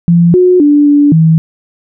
sine tone with pitch steps, 171 / 363.4 / 292.1 / 289.7 / 161 Hz, F3 / F#4 / D4 / D4 / E3, -36 / -31 / -9 / -24 / -41 cents, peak -3 dBFS, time 0.08-1.38 s, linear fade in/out 0 ms, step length 260 ms, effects none

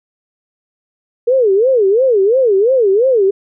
sine tone with vibrato, 451.8 Hz, A4, 46 cents sharp, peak -8 dBFS, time 1.27-3.31 s, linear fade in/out 10 ms, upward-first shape sine, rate 2.9 Hz, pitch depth 290 cents each way, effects none

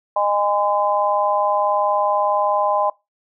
harmonic tone, 204.6 Hz, G#3, 26 cents flat, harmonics 3 / 4 / 5, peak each -20 / -20 / -20 dBFS, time 0.16-2.9 s, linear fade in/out 5 ms, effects noise-tail reverb RT60 0.2 s tail -21 dB re dry

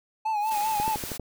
triangle tone with vibrato, 854 Hz, G#5, 48 cents sharp, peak -22 dBFS, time 0.25-0.96 s, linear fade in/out 10 ms, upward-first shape sine, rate 5.1 Hz, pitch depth 66 cents each way
blue noise with exponential growth, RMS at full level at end -37 dBFS, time 0.28-0.5 s, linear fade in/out 5 ms, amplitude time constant 47 ms
white noise, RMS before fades -36 dBFS, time 0.5-1.18 s, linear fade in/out 20 ms
click train, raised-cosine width 2 ms, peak -20 dBFS, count 6, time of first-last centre 0.8-1.197 s, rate 12.6 Hz
effects none

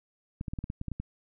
clicks, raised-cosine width 5 ms, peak -22 dBFS, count 10, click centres 0.411 / 0.482 / 0.535 / 0.588 / 0.641 / 0.701 / 0.814 / 0.883 / 0.917 / 1 s, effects none

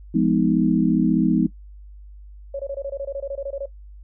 sine chord, F half-diminished seventh, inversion none, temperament just, 174.61 / 209.5 / 251.4 / 314.3 Hz, F3 / Ab3 / Cb4 / Eb4, 0 / +15 / +31 / +18 cents, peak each -21 dBFS, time 0.14-1.47 s, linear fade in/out 10 ms
sine tone bursts, 554.4 Hz, C#5, in tune, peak -24 dBFS, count 15, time 2.54-3.658 s, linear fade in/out 5 ms, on 54 ms, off 22 ms
effects noise-tail reverb RT60 0.1 s tail -17 dB re dry + added 50 Hz sine -39 dBFS peak until 4.03 s

